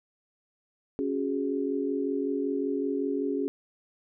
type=chord; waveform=sine; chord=C# suspended fourth; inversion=none; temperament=equal; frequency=277.2 / 370 / 415.3 Hz; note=C#4 / F#4 / G#4; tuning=0 / 0 / 0 cents; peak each=-29 / -33 / -31 dBFS; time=0.99-3.48 s; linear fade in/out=0 ms; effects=none